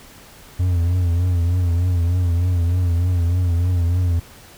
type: tone with vibrato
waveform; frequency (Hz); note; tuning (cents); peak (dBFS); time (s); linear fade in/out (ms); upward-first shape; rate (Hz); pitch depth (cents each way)
triangle; 87.8; F2; +10; -13; 0.59-4.2; 10; triangle; 3.3; 80
effects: pink hiss -44 dBFS RMS until 4.57 s